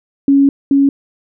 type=tone pair in turn; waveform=sine; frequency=277.6 / 277.6 Hz; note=C#4 / C#4; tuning=+3 / +3 cents; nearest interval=unison; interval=0 cents; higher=neither; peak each=-6 / -7 dBFS; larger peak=first; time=0.28-0.49 / 0.71-0.89 s; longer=first; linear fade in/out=2 ms; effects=none